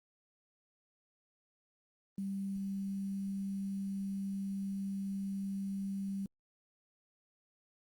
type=tone with quantisation; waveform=sine; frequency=195.9 Hz; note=G3; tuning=1 cent flat; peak=-35 dBFS; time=2.18-6.26 s; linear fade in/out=2 ms; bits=10; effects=Opus 24 kbps